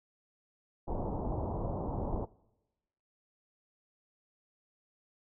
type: low-pass noise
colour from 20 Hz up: pink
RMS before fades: -35 dBFS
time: 0.87-2.26 s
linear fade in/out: 20 ms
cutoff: 960 Hz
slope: 48 dB/octave
effects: noise-tail reverb RT60 1.0 s tail -23 dB re dry